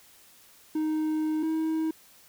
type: tone pair in turn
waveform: triangle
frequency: 311.1 / 318.4 Hz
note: D#4 / D#4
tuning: 0 / +40 cents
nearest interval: unison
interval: 40 cents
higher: second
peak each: -23 dBFS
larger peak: neither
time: 0.75-1.43 / 1.43-1.91 s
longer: first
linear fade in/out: 5 ms
effects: white hiss -56 dBFS RMS until 2.28 s